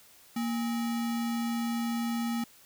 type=tone with sample-and-hold; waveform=sine; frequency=233.1 Hz; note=A#3; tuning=in tune; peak=-28 dBFS; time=0.36-2.44 s; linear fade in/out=5 ms; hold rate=1050 Hz; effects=white hiss -57 dBFS RMS until 2.65 s